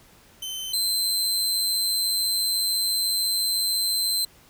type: tone pair in turn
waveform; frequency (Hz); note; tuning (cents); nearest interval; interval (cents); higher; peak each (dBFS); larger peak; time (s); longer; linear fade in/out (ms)
sawtooth; 3071 / 4098; G7 / C8; -36 / -37; perfect fourth; 499; second; -27 / -19; second; 0.42-0.73 / 0.73-4.25; second; 5
effects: pink hiss -54 dBFS RMS until 4.49 s